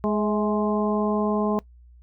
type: harmonic tone with a mistuned harmonic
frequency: 209.6 Hz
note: G#3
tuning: 16 cents sharp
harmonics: 1 / 2 / 3 / 4 / 5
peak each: -23 / -26 / -29 / -32 / -31 dBFS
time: 0.04-1.59 s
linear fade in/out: 0 ms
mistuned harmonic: 3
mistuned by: +42 cents
effects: noise-tail reverb RT60 0.1 s tail -21 dB re dry + added 60 Hz sine -47 dBFS peak until 2.02 s